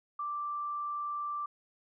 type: tone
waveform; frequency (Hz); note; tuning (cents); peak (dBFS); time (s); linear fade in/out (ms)
sine; 1174.7; D6; 0; -33; 0.19-1.46; 5
effects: none